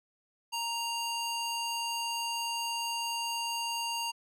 square tone with band-pass filter, 932.3 Hz, A#5, in tune, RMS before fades -34 dBFS, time 0.52-4.12 s, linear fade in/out 20 ms, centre 4600 Hz, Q 0.56, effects none

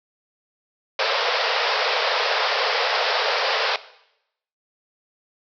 pink band-pass noise, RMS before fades -22 dBFS, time 0.99-3.76 s, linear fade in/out 2 ms, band 440 to 5300 Hz, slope 96 dB/octave, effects noise-tail reverb RT60 0.8 s tail -17 dB re dry

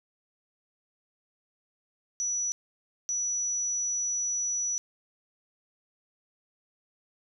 sine tone bursts at uneven times, 5900 Hz, F#8, 6 cents flat, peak -27 dBFS, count 2, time 2.2-2.52 / 3.09-4.78 s, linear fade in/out 0 ms, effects none

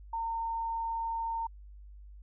sine tone, 913 Hz, A#5, 36 cents flat, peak -31 dBFS, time 0.13-1.47 s, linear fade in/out 5 ms, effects added 50 Hz sine -47 dBFS peak until 2.22 s

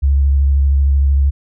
sine tone with vibrato, 69.3 Hz, C#2, in tune, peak -9 dBFS, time 0.02-1.31 s, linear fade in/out 20 ms, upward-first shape square, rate 13 Hz, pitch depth 23 cents each way, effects none

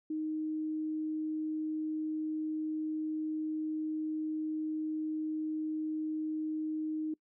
sine tone, 311.1 Hz, D#4, in tune, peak -32 dBFS, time 0.1-7.14 s, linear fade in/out 5 ms, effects noise-tail reverb RT60 0.1 s tail -24 dB re dry

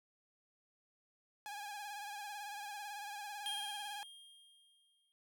sawtooth tone with vibrato, 823 Hz, G#5, 16 cents flat, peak -40 dBFS, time 1.46-4.03 s, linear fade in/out 0 ms, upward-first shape sine, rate 18 Hz, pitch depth 52 cents each way
square tone with exponential decay, 3222 Hz, G7, 47 cents sharp, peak -38 dBFS, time 3.46-5.12 s, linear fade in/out 0 ms, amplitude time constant 360 ms
effects none

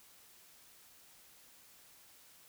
silence, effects white hiss -61 dBFS RMS until 2.48 s

